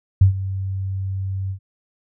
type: tone with ADSR envelope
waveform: sine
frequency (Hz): 96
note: G2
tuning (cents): -36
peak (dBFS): -6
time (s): 0.21-1.59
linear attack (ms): 6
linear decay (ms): 110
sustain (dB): -16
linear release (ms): 85
effects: none